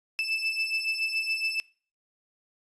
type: beating tone pair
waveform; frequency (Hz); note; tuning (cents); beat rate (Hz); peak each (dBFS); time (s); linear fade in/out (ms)
35% pulse; 2634 / 2641.1; E7 / E7; -2 / +3; 7.1; -27 / -30; 0.19-1.6; 0
effects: noise-tail reverb RT60 0.4 s tail -23 dB re dry + resampled to 22050 Hz